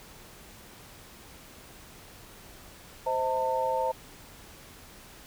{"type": "tone cluster", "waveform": "sine", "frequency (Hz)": [519, 638, 901], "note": ["C5", "D#5", "A5"], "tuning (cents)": [-14, 43, 41], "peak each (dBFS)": [-29, -34, -28], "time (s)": [3.06, 3.92], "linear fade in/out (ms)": 10, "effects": ["pink hiss -50 dBFS RMS until 5.26 s"]}